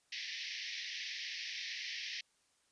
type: band-pass noise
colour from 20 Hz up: pink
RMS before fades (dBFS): -43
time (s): 0.12-2.21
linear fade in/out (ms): 5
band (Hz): 1800 to 5800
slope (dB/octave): 96
effects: white hiss -74 dBFS RMS until 2.71 s + resampled to 22050 Hz